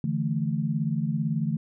sine chord, D suspended second, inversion none, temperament equal, 146.83 / 164.81 / 220 Hz, D3 / E3 / A3, 0 / 0 / 0 cents, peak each -28 / -28 / -29 dBFS, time 0.04-1.57 s, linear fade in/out 2 ms, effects none

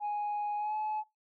sine tone with pitch glide, 830.6 to 856.4 Hz, G#5 to A5, 0 to -47 cents, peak -29 dBFS, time 0-1.04 s, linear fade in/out 50 ms, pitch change +53 cents, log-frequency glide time 0.57-0.75 s, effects noise-tail reverb RT60 0.2 s tail -24 dB re dry + tanh soft clip ceiling -29 dBFS

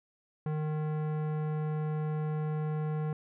sine tone with tanh clipping, 153.5 Hz, D#3, 23 cents flat, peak -32 dBFS, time 0.46-3.13 s, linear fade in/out 2 ms, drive 17 dB, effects none

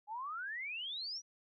sine exponential sweep, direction up, 815 to 5910 Hz, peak -39 dBFS, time 0.07-1.22 s, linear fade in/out 50 ms, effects none

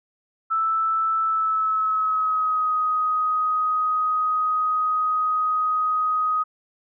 sine tone with pitch glide, 1318.5 to 1253.9 Hz, E6 to D#6, 0 to +13 cents, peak -19 dBFS, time 0.5-6.44 s, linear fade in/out 20 ms, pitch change -87 cents, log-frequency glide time 1.23-2.73 s, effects none

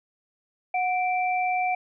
sine tone pair together, 733 / 2342 Hz, F#5 / D7, -16 / -5 cents, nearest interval octave + minor sixth, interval 2011 cents, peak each -23 / -29 dBFS, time 0.74-1.75 s, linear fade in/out 5 ms, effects none

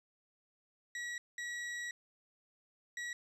40% pulse tone bursts at uneven times, 1922 Hz, B6, 48 cents flat, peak -38 dBFS, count 3, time 0.95-1.18 / 1.38-1.91 / 2.97-3.13 s, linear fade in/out 2 ms, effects resampled to 24000 Hz + 12-bit

